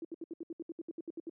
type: tone bursts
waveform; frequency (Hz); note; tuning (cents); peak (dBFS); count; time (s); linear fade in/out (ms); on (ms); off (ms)
sine; 331.4; E4; +9; -37; 14; 0.02-1.295; 2; 27; 69
effects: high-pass 200 Hz 12 dB/octave